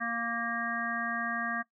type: harmonic tone with a mistuned harmonic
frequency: 233.3 Hz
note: A#3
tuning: 2 cents sharp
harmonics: 1 / 3 / 5 / 7 / 8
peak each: -38 / -39 / -36 / -35 / -38 dBFS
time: 0-1.63 s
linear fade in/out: 20 ms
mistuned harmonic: 7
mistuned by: -17 cents
effects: noise-tail reverb RT60 0.1 s tail -18 dB re dry